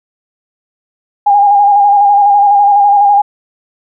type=tone with vibrato; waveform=sine; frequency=812 Hz; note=G#5; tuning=39 cents flat; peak=-4 dBFS; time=1.26-3.22 s; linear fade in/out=10 ms; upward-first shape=square; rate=12 Hz; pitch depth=29 cents each way; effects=none